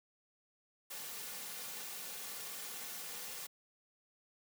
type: noise with comb filter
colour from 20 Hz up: white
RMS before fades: -45 dBFS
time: 0.9-3.47 s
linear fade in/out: 10 ms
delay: 3.1 ms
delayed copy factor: -0.5
effects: high-pass 200 Hz 12 dB/octave